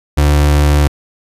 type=tone; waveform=35% pulse; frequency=73.3 Hz; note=D2; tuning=3 cents flat; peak=-6 dBFS; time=0.17-0.88 s; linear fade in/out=10 ms; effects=resampled to 32000 Hz